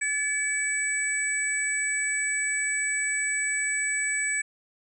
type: tone cluster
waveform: sine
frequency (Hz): 1723 / 2285 / 7930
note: A6 / D7 / B8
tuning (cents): -37 / -48 / +6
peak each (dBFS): -29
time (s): 0.01-4.42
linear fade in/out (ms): 10
effects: none